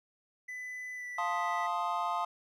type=tone with pitch glide; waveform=triangle; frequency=2000 to 1971.3 Hz; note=B6 to B6; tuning=+21 to -4 cents; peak=-37 dBFS; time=0.48-1.67 s; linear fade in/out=10 ms; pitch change=-25 cents; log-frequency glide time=0.95-1.06 s
type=chord; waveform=triangle; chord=F dominant seventh; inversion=none; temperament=equal; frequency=698.5 / 880 / 1046.5 / 1244.5 Hz; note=F5 / A5 / C6 / Eb6; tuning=0 / 0 / 0 / 0 cents; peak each=-34 dBFS; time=1.18-2.25 s; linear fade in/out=5 ms
effects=none